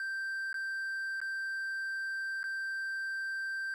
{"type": "tone with dropouts", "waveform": "triangle", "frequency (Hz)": 1568, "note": "G6", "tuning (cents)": 0, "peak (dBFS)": -32, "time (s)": [0, 3.74], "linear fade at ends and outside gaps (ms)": 1, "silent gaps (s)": [[0.529, 0.542], [1.203, 1.215], [2.431, 2.44]], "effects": []}